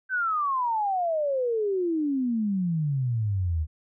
sine exponential sweep, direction down, 1558 to 74.8 Hz, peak -23 dBFS, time 0.09-3.67 s, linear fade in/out 50 ms, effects none

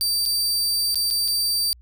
sawtooth tone with dropouts, 4653 Hz, D8, 17 cents flat, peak -17 dBFS, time 0.01-1.73 s, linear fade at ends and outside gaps 0 ms, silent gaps 0.254-0.26 / 0.945-0.956 / 1.103-1.109 / 1.279-1.283 s, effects added 60 Hz sine -46 dBFS peak until 1.81 s

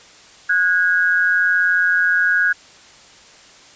sine tone pair together, 1462 / 1641 Hz, F#6 / G#6, -21 / -21 cents, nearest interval major second, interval 200 cents, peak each -16 dBFS, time 0.49-2.53 s, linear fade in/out 10 ms, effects white hiss -45 dBFS RMS until 3.75 s + resampled to 16000 Hz

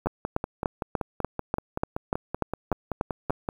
two click trains, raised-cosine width 1 ms, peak -10 / -14 dBFS, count 12 / 19, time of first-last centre 0.07-3.305 / 0.06-3.489 s, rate 3.4 / 5.25 Hz, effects 8-bit

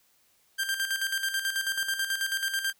sawtooth tone with tremolo, 1582 Hz, G6, 15 cents sharp, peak -22 dBFS, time 0.58-2.73 s, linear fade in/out 20 ms, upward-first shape square, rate 9.2 Hz, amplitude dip 60%, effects white hiss -66 dBFS RMS until 2.79 s

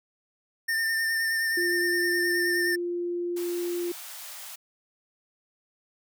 square tone with vibrato, 1806 Hz, A6, 45 cents sharp, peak -25 dBFS, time 0.68-2.76 s, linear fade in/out 10 ms, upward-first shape sine, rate 9.6 Hz, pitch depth 23 cents each way
sine tone, 349.2 Hz, F4, in tune, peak -27 dBFS, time 1.57-3.92 s, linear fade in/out 5 ms
white high-pass noise, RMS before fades -41 dBFS, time 3.36-4.56 s, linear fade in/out 10 ms, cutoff 590 Hz, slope 48 dB/octave
effects none

